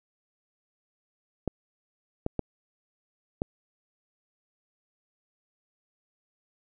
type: clicks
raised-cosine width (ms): 2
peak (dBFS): -14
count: 4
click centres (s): 1.477 / 2.264 / 2.393 / 3.419
effects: none